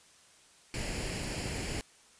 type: noise with comb filter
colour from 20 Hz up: pink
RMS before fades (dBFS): -36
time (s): 0.74-1.81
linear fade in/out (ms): 0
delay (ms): 0.41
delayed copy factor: +0.55
effects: white hiss -60 dBFS RMS until 2.19 s + resampled to 22050 Hz